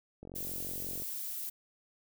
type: click train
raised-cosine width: 2 ms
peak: -33 dBFS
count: 37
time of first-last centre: 0.23-1.021 s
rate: 45.5 Hz
type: noise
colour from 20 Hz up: violet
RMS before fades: -39 dBFS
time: 0.35-1.5 s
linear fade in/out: 10 ms
effects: none